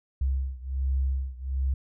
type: beating tone pair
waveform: sine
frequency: 66 / 67.3 Hz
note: C2 / C2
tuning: +16 / +49 cents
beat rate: 1.3 Hz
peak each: -27 / -29 dBFS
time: 0.21-1.74 s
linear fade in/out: 5 ms
effects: none